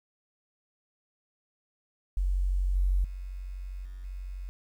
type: tone with level steps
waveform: sine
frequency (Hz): 46.25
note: F#1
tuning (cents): 0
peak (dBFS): -24 / -22 / -35 / -38 / -35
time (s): 2.17-4.49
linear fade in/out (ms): 0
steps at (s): 2.75 / 3.04 / 3.85 / 4.04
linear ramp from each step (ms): 5
effects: 10-bit